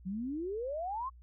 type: exponential sweep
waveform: sine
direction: up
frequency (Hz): 178.3 to 1104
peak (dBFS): -34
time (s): 0.05-1.1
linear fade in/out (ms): 20
effects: added 60 Hz sine -52 dBFS peak until 1.22 s